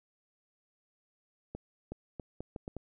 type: accelerating click train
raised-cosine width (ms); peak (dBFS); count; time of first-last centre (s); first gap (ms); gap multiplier
2; -26; 7; 1.55-2.767; 370; 0.75
effects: none